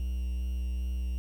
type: tone with vibrato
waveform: triangle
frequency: 61.74 Hz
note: B1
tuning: in tune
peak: -27 dBFS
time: 0-1.18 s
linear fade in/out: 0 ms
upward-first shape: sine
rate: 2.5 Hz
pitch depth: 9 cents each way
effects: 9-bit